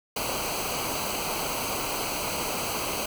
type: noise with comb filter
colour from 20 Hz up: pink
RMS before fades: -30 dBFS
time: 0.16-3.06 s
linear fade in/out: 5 ms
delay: 0.56 ms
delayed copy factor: -0.75
effects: none